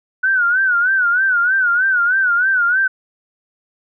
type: tone with vibrato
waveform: sine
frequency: 1480 Hz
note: F#6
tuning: in tune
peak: -12 dBFS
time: 0.23-2.88 s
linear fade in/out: 10 ms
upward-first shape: sine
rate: 3.2 Hz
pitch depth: 110 cents each way
effects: none